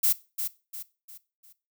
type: noise with echo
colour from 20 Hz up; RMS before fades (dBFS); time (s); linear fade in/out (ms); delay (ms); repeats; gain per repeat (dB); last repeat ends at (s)
violet; -22; 0.03-0.13; 10; 350; 4; -8; 1.53
effects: noise-tail reverb RT60 0.3 s tail -18 dB re dry